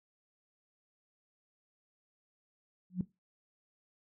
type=tone with exponential growth; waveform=sine; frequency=181.7 Hz; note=F#3; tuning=31 cents flat; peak=-25 dBFS; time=2.9-3.01 s; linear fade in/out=2 ms; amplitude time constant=23 ms; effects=noise-tail reverb RT60 0.2 s tail -17 dB re dry